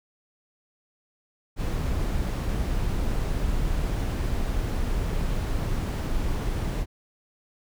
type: noise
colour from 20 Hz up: brown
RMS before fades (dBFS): -26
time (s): 1.56-6.86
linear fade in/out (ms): 50
effects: none